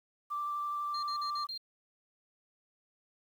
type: tone with vibrato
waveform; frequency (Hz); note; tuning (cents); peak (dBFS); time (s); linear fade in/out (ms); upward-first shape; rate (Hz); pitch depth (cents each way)
sine; 1174.7; D6; 0; -32; 0.3-1.47; 20; sine; 12; 9
type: tone bursts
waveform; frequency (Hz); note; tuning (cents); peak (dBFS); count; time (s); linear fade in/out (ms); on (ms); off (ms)
sine; 4192; C8; +2; -37; 5; 0.94-1.578; 5; 90; 47
effects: tanh soft clip ceiling -27 dBFS + 10-bit